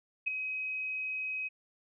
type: tone with ADSR envelope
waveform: sine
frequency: 2533 Hz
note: D#7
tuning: 30 cents sharp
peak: -25 dBFS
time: 0.26-1.49 s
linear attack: 18 ms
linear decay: 7 ms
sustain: -8 dB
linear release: 21 ms
effects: none